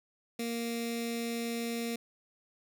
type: tone with notch filter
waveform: 15% pulse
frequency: 233.1 Hz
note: A#3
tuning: in tune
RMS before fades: -35 dBFS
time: 0.39-1.96 s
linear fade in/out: 5 ms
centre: 930 Hz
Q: 0.62
effects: none